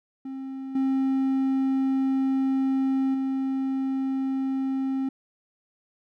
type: tone with level steps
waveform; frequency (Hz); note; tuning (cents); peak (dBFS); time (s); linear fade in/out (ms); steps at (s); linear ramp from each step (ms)
triangle; 266.8; C4; +34; -30 / -19 / -22; 0.25-5.09; 5; 0.75 / 3.14; 5
effects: none